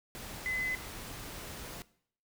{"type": "tone in noise", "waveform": "sine", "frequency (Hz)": 2027, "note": "B6", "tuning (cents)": 45, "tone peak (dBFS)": -31, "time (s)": [0.46, 0.75], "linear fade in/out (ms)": 0, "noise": "pink", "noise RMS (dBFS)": -44, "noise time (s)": [0.15, 1.82], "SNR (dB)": 10, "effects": ["noise-tail reverb RT60 0.6 s tail -19 dB re dry"]}